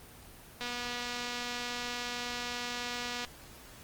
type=click train; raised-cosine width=0.2 ms; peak=-20 dBFS; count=642; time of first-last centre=0.61-3.248 s; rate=243 Hz; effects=pink hiss -52 dBFS RMS until 3.83 s + Opus 24 kbps